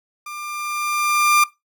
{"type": "tone with level ramp", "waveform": "30% pulse", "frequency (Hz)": 1194, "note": "D6", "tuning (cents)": 28, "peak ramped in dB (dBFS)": [-28, -8], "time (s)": [0.26, 1.44], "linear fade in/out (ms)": 5, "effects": ["noise-tail reverb RT60 0.2 s tail -20 dB re dry"]}